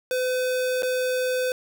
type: tone with dropouts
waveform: square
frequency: 507 Hz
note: B4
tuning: 45 cents sharp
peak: -23 dBFS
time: 0.11-1.52 s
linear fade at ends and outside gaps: 1 ms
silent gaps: 0.823-0.831 s
effects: none